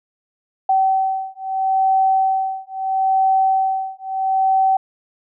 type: beating tone pair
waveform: sine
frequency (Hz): 766 / 766.76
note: G5 / G5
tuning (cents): -40 / -38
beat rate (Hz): 0.76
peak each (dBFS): -18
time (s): 0.69-4.77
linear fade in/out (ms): 5
effects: none